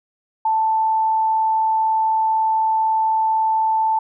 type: tone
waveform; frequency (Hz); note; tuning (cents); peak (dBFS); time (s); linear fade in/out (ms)
sine; 882; A5; +4; -15; 0.45-3.99; 5
effects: none